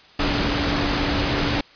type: tone in noise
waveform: sine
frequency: 288.1 Hz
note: D4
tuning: 33 cents flat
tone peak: -26 dBFS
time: 0.19-1.61 s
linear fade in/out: 5 ms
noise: pink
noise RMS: -22 dBFS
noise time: 0.19-1.61 s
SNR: -7 dB
effects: white hiss -49 dBFS RMS until 1.75 s + resampled to 11025 Hz